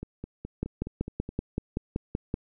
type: two click trains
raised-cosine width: 3 ms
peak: -23 / -15 dBFS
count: 7 / 10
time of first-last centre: 0.03-1.291 / 0.63-2.341 s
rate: 4.76 / 5.26 Hz
effects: none